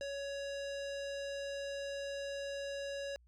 square tone with low-pass filter, 559 Hz, C#5, 14 cents sharp, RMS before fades -41 dBFS, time 0.01-3.16 s, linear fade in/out 0 ms, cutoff 5700 Hz, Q 1.5, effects added 60 Hz sine -62 dBFS peak until 3.27 s

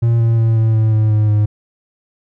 triangle tone with pitch steps, 116.54 / 114.87 / 113.22 / 111.6 / 110 / 108.42 / 106.87 / 105.34 Hz, A#2 / A#2 / A2 / A2 / A2 / A2 / A2 / G#2, 0 / -25 / +50 / +25 / 0 / -25 / -50 / +25 cents, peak -8 dBFS, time 0.02-1.46 s, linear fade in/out 10 ms, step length 180 ms, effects none

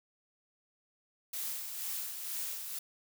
blue noise with tremolo, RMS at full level -37 dBFS, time 1.33-2.79 s, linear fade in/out 5 ms, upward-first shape sine, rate 2.1 Hz, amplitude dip 45%, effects none

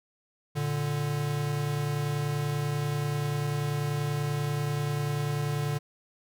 square tone pair together, 116.54 / 146.83 Hz, A#2 / D3, 0 / 0 cents, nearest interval major third, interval 400 cents, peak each -34 / -29 dBFS, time 0.55-5.79 s, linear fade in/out 20 ms, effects none

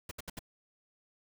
pink noise bursts, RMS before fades -41 dBFS, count 4, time 0.09-0.392 s, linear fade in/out 5 ms, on 23 ms, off 70 ms, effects none

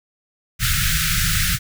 pink band-stop noise, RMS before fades -19 dBFS, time 0.59-1.59 s, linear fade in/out 50 ms, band 180 to 1300 Hz, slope 96 dB/octave, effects none

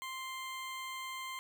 20% pulse tone, 1048 Hz, C6, 2 cents sharp, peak -35 dBFS, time 0.02-1.39 s, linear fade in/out 0 ms, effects none

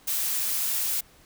blue noise, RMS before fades -27 dBFS, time 0.07-1.01 s, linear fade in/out 10 ms, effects pink hiss -56 dBFS RMS until 1.25 s

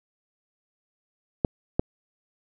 clicks, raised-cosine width 2 ms, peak -7 dBFS, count 2, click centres 1.448 / 1.795 s, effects none

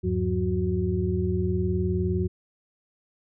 sine tone cluster, 80.5 / 100.2 / 181.5 / 367.5 Hz, E2 / G2 / F#3 / F#4, -41 / +38 / -33 / -12 cents, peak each -28 dBFS, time 0.03-2.28 s, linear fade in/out 20 ms, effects none

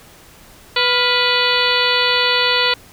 harmonic tone with a mistuned harmonic, 493.9 Hz, B4, in tune, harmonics 1 / 2 / 3 / 4 / 5 / 6 / 7 / 8 / 9, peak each -22 / -22 / -22 / -22 / -22 / -22 / -22 / -22 / -22 dBFS, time 0.76-2.74 s, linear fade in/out 5 ms, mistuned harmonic 3, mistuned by -83 cents, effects pink hiss -44 dBFS RMS until 2.92 s

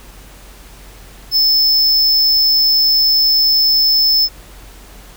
square tone, 5250 Hz, E8, 8 cents flat, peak -10 dBFS, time 1.31-4.29 s, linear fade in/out 50 ms, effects added 46 Hz sine -38 dBFS peak until 5.16 s + pink hiss -41 dBFS RMS until 5.16 s

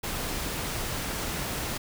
pink noise, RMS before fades -32 dBFS, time 0.03-1.78 s, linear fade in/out 10 ms, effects none

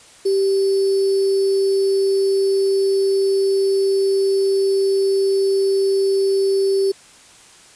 sine tone with sample-and-hold, 390 Hz, G4, 9 cents flat, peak -14 dBFS, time 0.25-6.92 s, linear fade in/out 10 ms, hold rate 4900 Hz, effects white hiss -46 dBFS RMS until 7.75 s + resampled to 22050 Hz

